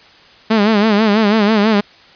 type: tone with vibrato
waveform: sawtooth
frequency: 212.6 Hz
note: G#3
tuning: 41 cents sharp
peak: -6 dBFS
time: 0.5-1.81 s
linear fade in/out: 10 ms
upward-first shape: sine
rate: 6.1 Hz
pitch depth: 100 cents each way
effects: white hiss -44 dBFS RMS until 2.15 s + resampled to 11025 Hz